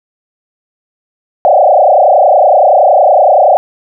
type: tone with frequency modulation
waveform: sine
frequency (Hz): 670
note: E5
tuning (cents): +28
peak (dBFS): -3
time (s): 1.45-3.57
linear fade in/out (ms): 0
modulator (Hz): 30.7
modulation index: 3.6
effects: none